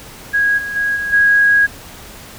sine tone with level steps, 1649 Hz, G#6, 13 cents flat, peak -11 / -21 / -14 / -18 / -8 dBFS, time 0.33-1.67 s, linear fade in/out 20 ms, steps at 0.57 / 0.75 / 0.95 / 1.12 s, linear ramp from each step 20 ms, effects pink hiss -36 dBFS RMS until 2.38 s

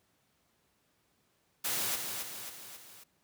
white noise with echo, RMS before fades -33 dBFS, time 1.64-1.96 s, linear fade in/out 10 ms, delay 270 ms, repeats 4, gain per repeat -5 dB, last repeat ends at 3.04 s, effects pink hiss -73 dBFS RMS until 3.23 s + high-pass 80 Hz 12 dB/octave

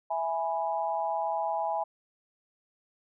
sine chord, E major, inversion none, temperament equal, 659.3 / 830.6 / 987.8 Hz, E5 / G#5 / B5, 0 / 0 / 0 cents, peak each -32 / -30 / -35 dBFS, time 0.1-1.84 s, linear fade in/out 10 ms, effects none

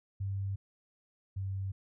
sine tone pair in turn, 98 / 96.65 Hz, G2 / G2, 0 / -24 cents, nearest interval unison, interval 24 cents, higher first, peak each -32 / -33 dBFS, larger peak first, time 0.2-0.56 / 1.36-1.72 s, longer neither, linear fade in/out 10 ms, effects none

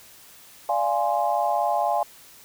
sine chord, D half-diminished seventh, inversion none, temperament equal with one note detuned, 587.3 / 691.6 / 830.6 / 1046.5 Hz, D5 / F5 / Ab5 / C6, 0 / -17 / 0 / 0 cents, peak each -28 / -24 / -24 / -30 dBFS, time 0.69-2.03 s, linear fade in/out 2 ms, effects white hiss -49 dBFS RMS until 2.44 s

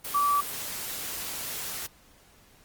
sine tone in noise, 1155 Hz, D6, 29 cents flat, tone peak -21 dBFS, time 0.14-0.41 s, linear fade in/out 10 ms, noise white, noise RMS -35 dBFS, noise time 0.04-1.87 s, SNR +11 dB, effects pink hiss -58 dBFS RMS until 2.64 s + Opus 32 kbps

